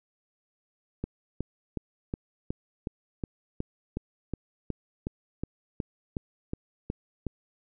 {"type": "click train", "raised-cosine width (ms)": 3, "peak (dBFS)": -18, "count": 18, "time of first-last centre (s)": [1.04, 7.267], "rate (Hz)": 2.73, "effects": []}